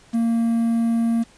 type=tone with quantisation; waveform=triangle; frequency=230.4 Hz; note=A#3; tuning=20 cents flat; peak=-15 dBFS; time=0.13-1.24 s; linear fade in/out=20 ms; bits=7; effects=pink hiss -52 dBFS RMS until 1.37 s + resampled to 22050 Hz